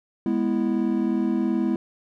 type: chord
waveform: triangle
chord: E major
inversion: first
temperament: equal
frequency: 207.7 / 246.9 / 329.6 Hz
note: G#3 / B3 / E4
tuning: 0 / 0 / 0 cents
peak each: -23 dBFS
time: 0.26-1.76 s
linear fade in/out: 2 ms
effects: none